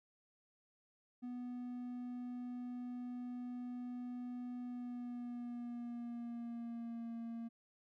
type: tone with pitch glide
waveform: triangle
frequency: 246.2 to 231 Hz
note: B3 to A#3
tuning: -5 to -16 cents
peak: -40 dBFS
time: 1.22-7.49 s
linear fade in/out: 20 ms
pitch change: -111 cents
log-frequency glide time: 4.61-7.15 s
effects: none